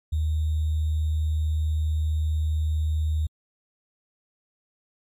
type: tone with sample-and-hold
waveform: sine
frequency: 77.7 Hz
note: D#2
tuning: 2 cents flat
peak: -21 dBFS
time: 0.12-3.27 s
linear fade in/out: 10 ms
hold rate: 3675 Hz
effects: MP3 64 kbps